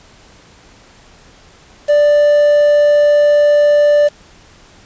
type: tone with quantisation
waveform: triangle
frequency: 587.3 Hz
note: D5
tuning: in tune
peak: -5 dBFS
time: 1.88-4.09 s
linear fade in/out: 20 ms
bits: 5
effects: pink hiss -44 dBFS RMS until 4.85 s + resampled to 16000 Hz